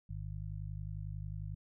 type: harmonic tone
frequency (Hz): 51.1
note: G#1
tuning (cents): -27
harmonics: 1 / 2 / 3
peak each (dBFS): -43 / -42 / -45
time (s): 0.09-1.55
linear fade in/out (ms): 10
effects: none